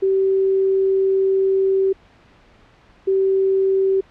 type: tone pair in turn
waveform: sine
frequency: 385.2 / 385.2 Hz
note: G4 / G4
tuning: -30 / -30 cents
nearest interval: unison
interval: 0 cents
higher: neither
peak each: -14 dBFS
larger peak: neither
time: 0.02-1.93 / 3.07-4.01 s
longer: first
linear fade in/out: 10 ms
effects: pink hiss -51 dBFS RMS until 4.1 s + low-pass 3000 Hz 12 dB/octave